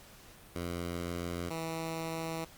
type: tone pair in turn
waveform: 10% pulse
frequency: 86.7 / 162.91 Hz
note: F2 / E3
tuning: -12 / -20 cents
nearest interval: major seventh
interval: 1092 cents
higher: second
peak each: -27 dBFS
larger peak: neither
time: 0.55-1.5 / 1.5-2.45 s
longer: neither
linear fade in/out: 10 ms
effects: pink hiss -55 dBFS RMS until 2.57 s + Opus 48 kbps